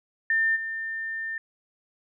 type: tone with level steps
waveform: sine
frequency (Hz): 1800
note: A6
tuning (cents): +39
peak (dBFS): -20 / -29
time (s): 0.3-1.38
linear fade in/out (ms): 2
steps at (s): 0.55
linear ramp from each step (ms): 20
effects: none